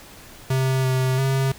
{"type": "tone with pitch steps", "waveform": "square", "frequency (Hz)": [131.7, 130.1, 134.3], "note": ["C3", "C3", "C3"], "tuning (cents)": [12, -9, 46], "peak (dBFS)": -19, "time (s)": [0.5, 1.52], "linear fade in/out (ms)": 5, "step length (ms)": 340, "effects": ["pink hiss -44 dBFS RMS until 1.58 s"]}